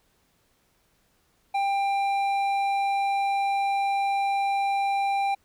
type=tone with hard clipping; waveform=sine; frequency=793 Hz; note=G5; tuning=20 cents sharp; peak=-24 dBFS; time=1.54-5.35 s; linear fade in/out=10 ms; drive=8 dB; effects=pink hiss -67 dBFS RMS until 5.44 s